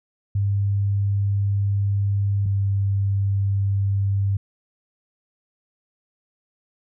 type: tone pair in turn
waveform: sine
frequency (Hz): 100 / 98.91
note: G2 / G2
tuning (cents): +35 / +16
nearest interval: unison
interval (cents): 19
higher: first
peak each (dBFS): -18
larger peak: neither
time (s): 0.35-2.46 / 2.46-4.37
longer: first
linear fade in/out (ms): 5
effects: none